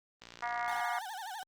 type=click train; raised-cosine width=0.2 ms; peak=-30 dBFS; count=35; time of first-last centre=0.22-0.798 s; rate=58.8 Hz
type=harmonic tone; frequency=238.9 Hz; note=A#3; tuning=43 cents sharp; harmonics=3 / 4 / 5 / 6 / 7 / 8 / 9; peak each=-36 / -38 / -40 / -42 / -43 / -44 / -45 dBFS; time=0.42-0.99 s; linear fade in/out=5 ms
type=tone with vibrato; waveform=35% pulse; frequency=818 Hz; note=G#5; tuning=26 cents flat; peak=-38 dBFS; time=0.68-1.43 s; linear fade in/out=0 ms; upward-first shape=sine; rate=12 Hz; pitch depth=190 cents each way
effects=Opus 24 kbps